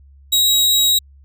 sawtooth tone, 3826 Hz, A#7, 44 cents sharp, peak -9 dBFS, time 0.32-0.99 s, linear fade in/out 10 ms, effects added 69 Hz sine -43 dBFS peak until 1.24 s

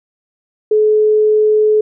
sine tone, 427.9 Hz, A4, 48 cents flat, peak -8 dBFS, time 0.71-1.81 s, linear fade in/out 5 ms, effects none

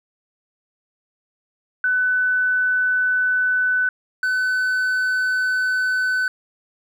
sine / triangle tone pair in turn, 1500 / 1508.4 Hz, F#6 / F#6, +23 / +33 cents, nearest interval unison, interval 10 cents, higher second, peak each -16 dBFS, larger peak neither, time 1.84-3.89 / 4.23-6.28 s, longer neither, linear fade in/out 2 ms, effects none

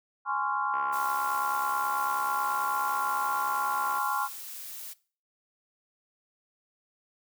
sine chord, Db major seventh, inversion second, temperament just, 831.5 / 1039.4 / 1108.7 / 1385.9 Hz, Ab5 / C6 / Db6 / F6, +2 / -12 / 0 / -14 cents, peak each -32 dBFS, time 0.25-4.29 s, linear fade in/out 50 ms
click train, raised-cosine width 0.5 ms, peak -27 dBFS, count 225, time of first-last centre 0.74-3.982 s, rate 69.1 Hz
blue noise, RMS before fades -41 dBFS, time 0.92-4.94 s, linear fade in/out 20 ms
effects noise-tail reverb RT60 0.4 s tail -20 dB re dry + high-pass 300 Hz 12 dB/octave

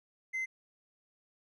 triangle tone, 2065 Hz, C7, 23 cents flat, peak -30 dBFS, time 0.33-0.46 s, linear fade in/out 20 ms, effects tanh soft clip ceiling -26 dBFS + resampled to 22050 Hz

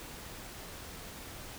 silence, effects pink hiss -46 dBFS RMS until 1.58 s

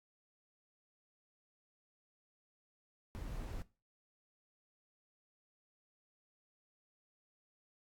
brown noise, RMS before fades -43 dBFS, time 3.15-3.62 s, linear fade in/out 0 ms, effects noise-tail reverb RT60 0.3 s tail -18 dB re dry + AAC 64 kbps

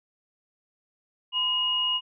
sine tone pair together, 1015.8 / 2873 Hz, B5 / F7, +48 / +48 cents, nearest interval octave + tritone, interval 1800 cents, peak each -33 / -23 dBFS, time 1.32-2.01 s, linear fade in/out 50 ms, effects none

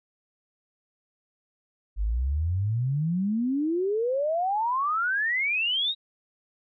sine exponential sweep, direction up, 48.01 to 3855 Hz, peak -23 dBFS, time 1.96-5.95 s, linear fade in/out 50 ms, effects none

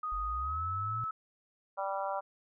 sine tone with pitch glide, 1244.5 to 1301.1 Hz, D#6 to E6, 0 to -23 cents, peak -33 dBFS, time 0.03-1.11 s, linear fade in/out 5 ms, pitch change +77 cents, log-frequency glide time 0.4-0.62 s
sine linear sweep, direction up, 43.74 to 118.1 Hz, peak -37 dBFS, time 0.12-1.04 s, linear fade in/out 0 ms
harmonic tone, 195.4 Hz, G3, 5 cents flat, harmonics 3 / 4 / 5 / 6 / 7, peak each -37 / -37 / -38 / -42 / -42 dBFS, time 1.77-2.21 s, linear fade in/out 20 ms
effects none

